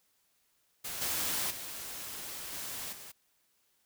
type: noise with level steps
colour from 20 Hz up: white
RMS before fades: -39 / -33 / -42 / -40 / -48 dBFS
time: 0.84-3.12 s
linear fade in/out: 10 ms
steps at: 1.01 / 1.5 / 2.52 / 2.92 s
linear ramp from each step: 10 ms
effects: white hiss -73 dBFS RMS until 3.85 s